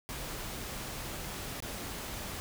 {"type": "noise with dropouts", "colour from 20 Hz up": "pink", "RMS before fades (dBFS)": -40, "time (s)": [0.09, 2.4], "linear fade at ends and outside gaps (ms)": 0, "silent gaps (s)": [1.603, 1.624], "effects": []}